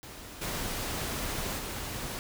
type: noise with level steps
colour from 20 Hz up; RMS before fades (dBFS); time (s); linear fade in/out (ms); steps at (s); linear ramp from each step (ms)
pink; -45 / -34 / -37; 0.03-2.19; 0; 0.41 / 1.58; 10
effects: none